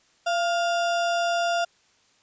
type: tone with sample-and-hold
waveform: sine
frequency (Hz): 686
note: F5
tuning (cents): -31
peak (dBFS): -21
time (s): 0.26-1.65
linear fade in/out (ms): 10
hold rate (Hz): 2100
effects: white hiss -62 dBFS RMS until 2.22 s + resampled to 16000 Hz